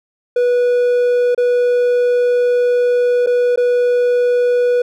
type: tone with dropouts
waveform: triangle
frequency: 489.1 Hz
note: B4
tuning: 17 cents flat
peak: -9 dBFS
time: 0.36-4.82 s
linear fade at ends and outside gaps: 5 ms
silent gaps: 1.348-1.377 / 3.263-3.27 / 3.56-3.574 s
effects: none